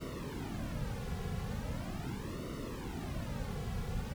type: noise with flanger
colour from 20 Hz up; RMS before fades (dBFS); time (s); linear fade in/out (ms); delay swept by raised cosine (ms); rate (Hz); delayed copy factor
brown; -39; 0-4.14; 20; 1.2 to 3.3; 0.4; -1
effects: none